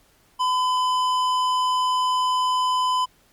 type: tone with tanh clipping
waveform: sine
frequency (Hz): 1010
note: B5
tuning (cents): +39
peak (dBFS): -21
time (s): 0.39-3.06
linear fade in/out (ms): 20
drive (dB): 14
effects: pink hiss -59 dBFS RMS until 3.32 s + Opus 48 kbps